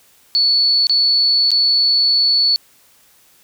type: tone with dropouts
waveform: sine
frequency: 4435 Hz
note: C#8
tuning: in tune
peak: -11 dBFS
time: 0.35-2.56 s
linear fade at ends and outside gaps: 0 ms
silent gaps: 0.869-0.896 / 1.506-1.516 s
effects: white hiss -52 dBFS RMS until 3.43 s